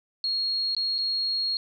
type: tone with dropouts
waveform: sine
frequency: 4288 Hz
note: C8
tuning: 42 cents sharp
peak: -24 dBFS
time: 0.24-1.57 s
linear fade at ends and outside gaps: 1 ms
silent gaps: 0.749-0.766 / 0.982-0.986 s
effects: none